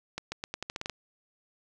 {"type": "accelerating click train", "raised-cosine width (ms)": 0.2, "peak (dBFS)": -17, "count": 10, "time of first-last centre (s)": [0.18, 0.897], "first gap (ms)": 140, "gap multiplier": 0.85, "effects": []}